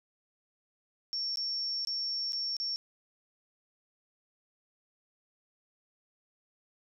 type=tone with dropouts; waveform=sine; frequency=5470 Hz; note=F8; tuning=37 cents flat; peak=-31 dBFS; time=1.13-2.76 s; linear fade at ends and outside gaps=0 ms; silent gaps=1.358-1.372 / 1.849-1.872 / 2.322-2.331 / 2.567-2.6 s; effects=none